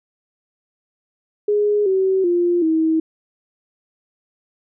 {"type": "tone with pitch steps", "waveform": "sine", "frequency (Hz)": [415.3, 380.8, 349.2, 320.2], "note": ["G#4", "F#4", "F4", "D#4"], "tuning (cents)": [0, 50, 0, 50], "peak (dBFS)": -14, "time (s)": [1.48, 3], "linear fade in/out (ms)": 5, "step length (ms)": 380, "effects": []}